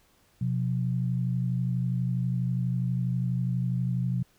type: tone pair together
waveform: sine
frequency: 126.15 / 178.4 Hz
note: B2 / F3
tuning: +37 / +37 cents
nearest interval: tritone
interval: 600 cents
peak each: -26 / -30 dBFS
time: 0.41-4.23 s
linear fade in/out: 5 ms
effects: pink hiss -64 dBFS RMS until 4.38 s